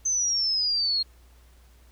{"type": "exponential sweep", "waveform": "sine", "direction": "down", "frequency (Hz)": [6260, 4231], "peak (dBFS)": -22, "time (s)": [0.05, 1.03], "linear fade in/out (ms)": 10, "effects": ["added 60 Hz sine -52 dBFS peak until 1.91 s", "pink hiss -61 dBFS RMS until 1.91 s"]}